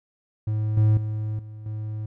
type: tone with level steps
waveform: triangle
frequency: 107.6 Hz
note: A2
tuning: 38 cents flat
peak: -20 / -13 / -23 / -34 / -26 dBFS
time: 0.47-2.06 s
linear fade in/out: 5 ms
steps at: 0.77 / 0.97 / 1.39 / 1.66 s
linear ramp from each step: 2 ms
effects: none